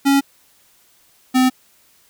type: tone pair in turn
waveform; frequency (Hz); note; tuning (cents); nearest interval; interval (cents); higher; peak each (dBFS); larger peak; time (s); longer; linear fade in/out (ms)
square; 277.2 / 256.8; C#4 / C4; 0 / -32; minor second; 132; first; -12; neither; 0.05-0.21 / 1.34-1.5; neither; 20
effects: white hiss -55 dBFS RMS until 2.09 s